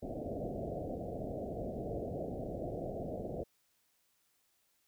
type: low-pass noise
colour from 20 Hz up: white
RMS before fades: -40 dBFS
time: 0.02-3.44 s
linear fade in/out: 10 ms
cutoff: 710 Hz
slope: 96 dB/octave
effects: white hiss -75 dBFS RMS until 4.87 s